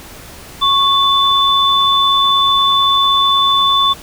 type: tone pair together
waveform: sine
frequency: 1101 / 3504 Hz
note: C#6 / A7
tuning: -12 / -8 cents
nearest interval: octave + minor sixth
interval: 2004 cents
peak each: -12 dBFS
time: 0.61-3.94 s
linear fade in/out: 20 ms
effects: pink hiss -35 dBFS RMS until 4.02 s